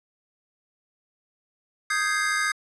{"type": "chord", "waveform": "square", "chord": "Ab major seventh", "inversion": "second", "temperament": "equal", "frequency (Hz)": [1244.5, 1568, 1661.2, 2093], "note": ["Eb6", "G6", "Ab6", "C7"], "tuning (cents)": [0, 0, 0, 0], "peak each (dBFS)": -29, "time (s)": [1.9, 2.52], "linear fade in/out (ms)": 5, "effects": ["resampled to 24000 Hz"]}